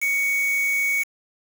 triangle tone with quantisation, 2234 Hz, C#7, 13 cents sharp, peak -18 dBFS, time 0.01-1.04 s, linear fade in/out 20 ms, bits 5, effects none

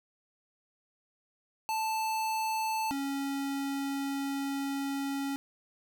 square tone pair in turn, 880 / 276.7 Hz, A5 / C#4, 0 / -3 cents, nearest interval octave + minor sixth, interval 2003 cents, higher first, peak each -30 / -32 dBFS, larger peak first, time 1.69-2.91 / 2.91-5.36 s, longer second, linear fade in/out 0 ms, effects none

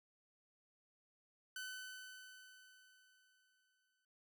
sawtooth tone with exponential decay, 1512 Hz, F#6, 37 cents sharp, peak -40 dBFS, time 1.56-4.05 s, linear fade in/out 2 ms, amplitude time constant 540 ms, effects none

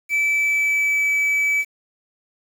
triangle tone with pitch glide, 2313 to 2296 Hz, D7 to D7, -27 to -40 cents, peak -15 dBFS, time 0.09-1.65 s, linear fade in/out 50 ms, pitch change -13 cents, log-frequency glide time 0.31-1.12 s, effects 7-bit

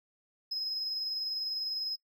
triangle tone with tremolo, 5110 Hz, D#8, 45 cents sharp, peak -28 dBFS, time 0.51-1.96 s, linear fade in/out 10 ms, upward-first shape triangle, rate 20 Hz, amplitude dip 45%, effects noise-tail reverb RT60 0.1 s tail -20 dB re dry + tanh soft clip ceiling -27 dBFS

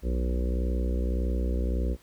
harmonic tone with a mistuned harmonic, 61.74 Hz, B1, in tune, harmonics 1 / 3 / 4 / 5 / 6 / 7 / 8 / 9, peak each -25 / -36 / -38 / -40 / -39 / -43 / -40 / -44 dBFS, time 0.02-1.97 s, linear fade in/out 50 ms, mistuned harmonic 1, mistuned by -15 cents, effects pink hiss -59 dBFS RMS until 2.02 s

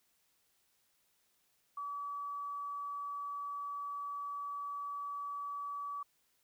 sine tone, 1145 Hz, D6, 44 cents flat, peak -38 dBFS, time 1.77-6.03 s, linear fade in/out 5 ms, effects white hiss -75 dBFS RMS until 6.43 s

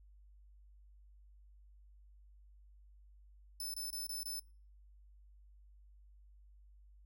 15% pulse tone bursts, 5274 Hz, E8, in tune, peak -34 dBFS, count 5, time 3.6-4.396 s, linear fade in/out 2 ms, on 140 ms, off 24 ms, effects noise-tail reverb RT60 0.4 s tail -25 dB re dry + added 50 Hz sine -58 dBFS peak until 7.05 s

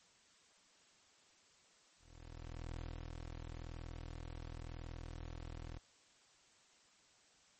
20% pulse tone with ADSR envelope, 40.93 Hz, E1, 12 cents flat, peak -38 dBFS, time 1.98-5.79 s, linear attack 770 ms, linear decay 290 ms, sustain -3 dB, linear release 5 ms, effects white hiss -68 dBFS RMS until 7.59 s + MP3 32 kbps

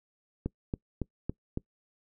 click train, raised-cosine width 3 ms, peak -18 dBFS, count 5, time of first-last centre 0.46-1.574 s, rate 3.59 Hz, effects noise-tail reverb RT60 0.1 s tail -24 dB re dry

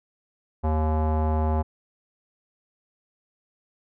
square tone with low-pass filter, 78 Hz, D#2, 5 cents sharp, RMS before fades -23 dBFS, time 0.63-1.63 s, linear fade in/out 20 ms, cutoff 850 Hz, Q 2.9, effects none

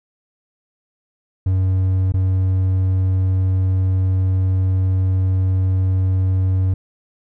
triangle tone with dropouts, 93.8 Hz, F#2, 24 cents sharp, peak -12 dBFS, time 1.46-6.74 s, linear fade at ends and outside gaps 5 ms, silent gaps 2.122-2.139 s, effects none

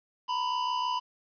square tone pair together, 929.6 / 996 Hz, A#5 / B5, -5 / +14 cents, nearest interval minor second, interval 119 cents, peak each -36 / -29 dBFS, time 0.28-1 s, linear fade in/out 20 ms, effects resampled to 11025 Hz + 10-bit

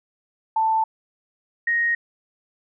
sine tone pair in turn, 885 / 1870.9 Hz, A5 / A#6, +10 / +6 cents, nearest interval octave + minor second, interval 1296 cents, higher second, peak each -17 / -18 dBFS, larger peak first, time 0.56-0.84 / 1.67-1.95 s, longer neither, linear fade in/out 5 ms, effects none

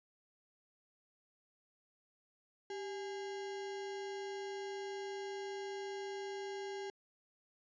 sine tone with sample-and-hold, 392.3 Hz, G4, 1 cent sharp, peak -40 dBFS, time 2.7-6.9 s, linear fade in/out 2 ms, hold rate 1225 Hz, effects resampled to 16000 Hz

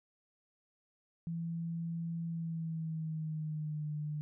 sine tone with pitch glide, 166.9 to 150.42 Hz, E3 to D3, +22 to +42 cents, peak -35 dBFS, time 1.27-4.21 s, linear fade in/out 0 ms, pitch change -180 cents, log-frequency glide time 2.26-3.9 s, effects none

